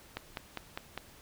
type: click train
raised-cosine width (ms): 0.3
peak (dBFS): -20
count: 5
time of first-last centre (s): 0.17-0.976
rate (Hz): 4.96
effects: pink hiss -56 dBFS RMS until 1.21 s